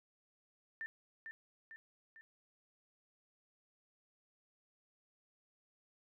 sine tone with echo, 1787 Hz, A6, 26 cents sharp, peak -40 dBFS, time 0.81-0.86 s, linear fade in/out 0 ms, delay 450 ms, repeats 3, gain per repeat -5 dB, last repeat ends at 2.21 s, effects none

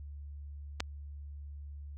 clicks, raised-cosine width 0.2 ms, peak -27 / -14 dBFS, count 2, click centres 0.8 / 0.804 s, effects added 72 Hz sine -42 dBFS peak until 1.97 s

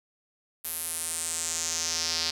square tone with band-pass filter sweep, 82.41 Hz, E2, in tune, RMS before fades -31 dBFS, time 0.64-2.31 s, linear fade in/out 10 ms, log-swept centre 12000 to 4700 Hz, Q 3.6, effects none

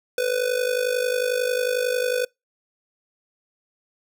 square tone with amplitude modulation, 498.2 Hz, B4, 15 cents sharp, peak -18 dBFS, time 0.18-2.25 s, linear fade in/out 2 ms, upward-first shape sine, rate 51.1 Hz, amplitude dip 75%, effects noise-tail reverb RT60 0.2 s tail -26 dB re dry

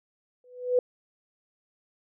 sine tone with exponential growth, 496.9 Hz, B4, 11 cents sharp, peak -16 dBFS, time 0.44-0.79 s, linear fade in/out 2 ms, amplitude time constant 75 ms, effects none

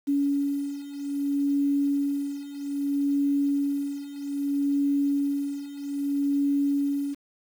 sine beating tone pair, 282 / 282.62 Hz, C#4 / C#4, +30 / +34 cents, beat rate 0.62 Hz, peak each -28 / -25 dBFS, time 0.07-7.15 s, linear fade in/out 20 ms, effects 8-bit

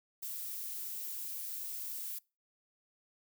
violet noise, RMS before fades -41 dBFS, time 0.22-2.19 s, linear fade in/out 10 ms, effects noise-tail reverb RT60 0.3 s tail -25 dB re dry

